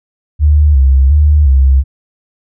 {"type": "tone with vibrato", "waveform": "sine", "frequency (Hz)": 70.6, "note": "C#2", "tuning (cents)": 32, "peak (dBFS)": -4, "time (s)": [0.39, 1.84], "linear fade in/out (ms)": 50, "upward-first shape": "square", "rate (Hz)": 1.4, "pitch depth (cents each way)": 93, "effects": []}